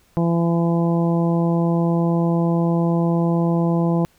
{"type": "harmonic tone", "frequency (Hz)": 168.8, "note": "E3", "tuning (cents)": 41, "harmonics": [1, 2, 3, 4, 5, 6], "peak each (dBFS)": [-17, -23, -27, -29, -31, -33], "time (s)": [0.17, 4.05], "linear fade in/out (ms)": 0, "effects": ["pink hiss -58 dBFS RMS until 4.18 s"]}